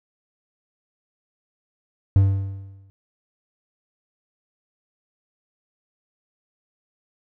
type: tone with exponential decay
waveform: triangle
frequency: 97.5 Hz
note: G2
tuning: 9 cents flat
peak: -8 dBFS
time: 2.16-2.9 s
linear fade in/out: 0 ms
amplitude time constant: 160 ms
effects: none